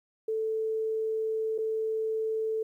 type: tone with dropouts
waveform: sine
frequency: 440.7 Hz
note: A4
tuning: 3 cents sharp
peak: -27 dBFS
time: 0.28-2.63 s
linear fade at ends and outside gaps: 5 ms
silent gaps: 1.58-1.585 s
effects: 11-bit